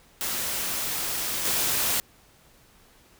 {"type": "noise with level steps", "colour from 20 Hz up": "white", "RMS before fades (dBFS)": [-29, -25], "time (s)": [0.21, 2], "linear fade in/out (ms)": 0, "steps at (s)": 1.45, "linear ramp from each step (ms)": 2, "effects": ["pink hiss -57 dBFS RMS until 3.19 s"]}